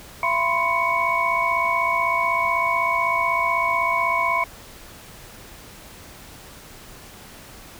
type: tone cluster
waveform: sine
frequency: 676 / 997 / 1053 / 2231 Hz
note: E5 / B5 / C6 / C#7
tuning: +43 / +16 / +11 / +11 cents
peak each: -27 / -23 / -24 / -23 dBFS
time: 0.23-4.44 s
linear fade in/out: 2 ms
effects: pink hiss -43 dBFS RMS until 7.79 s